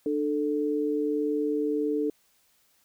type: tone pair together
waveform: sine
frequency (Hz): 298.5 / 440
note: D4 / A4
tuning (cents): +28 / 0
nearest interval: perfect fifth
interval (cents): 672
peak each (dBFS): -27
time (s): 0.06-2.1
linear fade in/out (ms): 2
effects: white hiss -66 dBFS RMS until 2.84 s